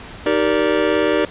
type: chord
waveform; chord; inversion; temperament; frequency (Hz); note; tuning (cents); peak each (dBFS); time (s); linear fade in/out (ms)
square; Eb major seventh; none; just; 311.1 / 388.9 / 466.7 / 583.4; Eb4 / G4 / Bb4 / D5; 0 / -14 / +2 / -12; -21; 0.26-1.25; 2
effects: pink hiss -36 dBFS RMS until 1.3 s + resampled to 8000 Hz